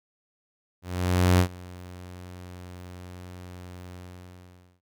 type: tone with ADSR envelope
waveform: sawtooth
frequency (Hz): 90.1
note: F#2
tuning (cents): -45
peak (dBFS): -12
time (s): 0.82-4.81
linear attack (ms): 570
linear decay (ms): 88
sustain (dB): -24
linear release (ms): 860
effects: none